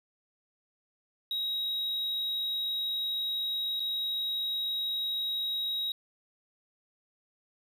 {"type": "tone with dropouts", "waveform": "triangle", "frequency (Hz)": 3813, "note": "A#7", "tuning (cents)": 38, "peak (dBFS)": -28, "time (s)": [1.31, 5.92], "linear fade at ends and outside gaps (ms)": 2, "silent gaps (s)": [3.797, 3.802], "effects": []}